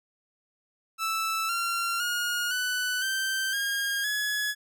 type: tone with pitch steps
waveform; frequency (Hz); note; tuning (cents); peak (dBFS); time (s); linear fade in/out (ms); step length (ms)
sawtooth; 1318.5 / 1374.5 / 1432.9 / 1493.7 / 1557.1 / 1623.3 / 1692.2; E6 / F6 / F6 / F#6 / G6 / G#6 / G#6; 0 / -28 / +44 / +16 / -12 / -40 / +32; -23; 0.98-4.55; 50; 510
effects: none